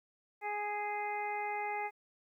harmonic tone, 415.3 Hz, G#4, in tune, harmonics 1 / 2 / 3 / 4 / 5 / 6, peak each -43 / -36 / -50 / -50 / -41 / -48 dBFS, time 0.41-1.91 s, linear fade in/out 50 ms, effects 12-bit

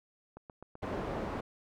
click train, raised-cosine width 1 ms, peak -33 dBFS, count 6, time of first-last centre 0.37-1.01 s, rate 7.81 Hz
white low-pass noise, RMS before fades -37 dBFS, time 0.82-1.41 s, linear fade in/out 10 ms, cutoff 710 Hz, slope 12 dB/octave
effects none

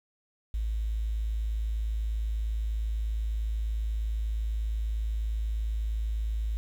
sine tone, 54.2 Hz, A1, 25 cents flat, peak -27 dBFS, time 0.54-6.57 s, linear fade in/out 0 ms, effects 9-bit

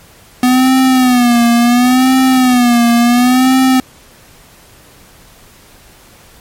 square tone with vibrato, 248.1 Hz, B3, 8 cents sharp, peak -7 dBFS, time 0.43-3.8 s, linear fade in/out 2 ms, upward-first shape sine, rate 0.71 Hz, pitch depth 92 cents each way, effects pink hiss -42 dBFS RMS until 6.4 s + MP3 64 kbps

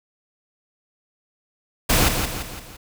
pink noise with echo, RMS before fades -17 dBFS, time 1.89-2.09 s, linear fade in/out 10 ms, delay 170 ms, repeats 4, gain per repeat -6 dB, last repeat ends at 2.77 s, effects none

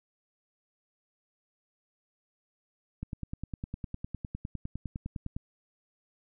click train, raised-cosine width 5 ms, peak -23 dBFS, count 24, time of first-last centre 3.03-5.365 s, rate 9.85 Hz, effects none

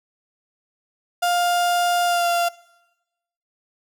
35% pulse tone with pitch glide, 703 to 692.1 Hz, F5 to F5, +11 to -16 cents, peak -16 dBFS, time 1.22-2.49 s, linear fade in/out 10 ms, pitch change -27 cents, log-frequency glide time 2.05-2.27 s, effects noise-tail reverb RT60 1.0 s tail -22 dB re dry

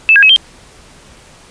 sine tone with pitch steps, 2629 / 1632 / 2562 / 3160 Hz, E7 / G#6 / E7 / G7, -5 / -31 / -50 / +13 cents, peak -3 dBFS, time 0.09-0.362 s, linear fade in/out 0 ms, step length 68 ms, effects pink hiss -41 dBFS RMS until 1.5 s + resampled to 22050 Hz

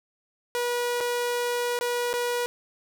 sawtooth tone with dropouts, 484 Hz, B4, 35 cents flat, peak -21 dBFS, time 0.55-2.46 s, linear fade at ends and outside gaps 0 ms, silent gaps 1.005-1.009 / 1.789-1.81 / 2.13-2.138 s, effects none

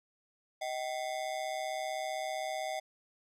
square ring-modulated tone, 698.5 Hz, F5, in tune, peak -32 dBFS, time 0.61-2.8 s, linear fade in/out 10 ms, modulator 67.8 Hz, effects low-pass 10000 Hz 12 dB/octave + 12-bit

